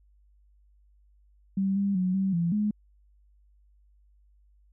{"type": "tone with pitch steps", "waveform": "sine", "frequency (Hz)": [193.9, 199, 183.8, 192.7, 170, 209.7], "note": ["G3", "G3", "F#3", "G3", "F3", "G#3"], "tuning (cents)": [-19, 26, -11, -29, -46, 17], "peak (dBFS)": -23, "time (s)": [1.57, 2.71], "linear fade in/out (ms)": 5, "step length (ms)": 190, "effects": ["added 50 Hz sine -58 dBFS peak until 4.72 s"]}